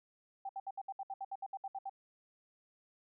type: tone bursts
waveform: sine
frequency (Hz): 781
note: G5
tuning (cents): -7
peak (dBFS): -38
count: 14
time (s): 0.45-1.896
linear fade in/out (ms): 5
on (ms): 42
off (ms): 66
effects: none